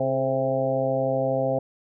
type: harmonic tone with a mistuned harmonic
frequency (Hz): 132.7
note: C3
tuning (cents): +25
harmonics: 1 / 2 / 3 / 4 / 5 / 6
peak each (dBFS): -30 / -31 / -34 / -24 / -27 / -33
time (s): 0-1.59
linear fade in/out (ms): 5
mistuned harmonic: 3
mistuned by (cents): +69
effects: none